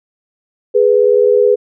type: tone pair together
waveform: sine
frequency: 415.3 / 494 Hz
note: G#4 / B4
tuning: 0 / 0 cents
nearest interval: minor third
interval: 300 cents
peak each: -10 dBFS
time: 0.74-1.56 s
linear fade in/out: 20 ms
effects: none